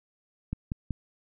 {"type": "click train", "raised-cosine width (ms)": 5, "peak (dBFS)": -18, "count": 3, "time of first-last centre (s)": [0.53, 0.907], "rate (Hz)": 5.3, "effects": []}